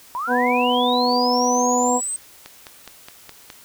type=linear sweep; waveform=sine; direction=up; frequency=932.3 to 8360 Hz; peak=-23 dBFS; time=0.15-2.16 s; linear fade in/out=0 ms
type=harmonic tone; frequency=246.9 Hz; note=B3; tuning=in tune; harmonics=1 / 2 / 3 / 4; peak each=-22 / -22 / -22 / -22 dBFS; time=0.27-2.01 s; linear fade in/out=50 ms
type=click train; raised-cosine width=0.2 ms; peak=-19 dBFS; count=6; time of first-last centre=2.46-3.502 s; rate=4.8 Hz
effects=white hiss -47 dBFS RMS until 3.64 s